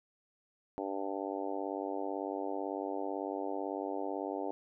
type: harmonic tone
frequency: 98 Hz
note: G2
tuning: in tune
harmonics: 3 / 4 / 5 / 6 / 7 / 8 / 9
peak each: -40 / -41 / -42 / -43 / -43 / -44 / -45 dBFS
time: 0.78-4.51 s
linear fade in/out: 0 ms
effects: none